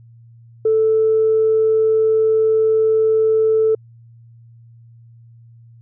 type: tone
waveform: sine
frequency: 440 Hz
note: A4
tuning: in tune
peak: -11 dBFS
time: 0.65-3.75 s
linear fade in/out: 5 ms
effects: tanh soft clip ceiling -7 dBFS + added 116 Hz sine -42 dBFS peak until 5.81 s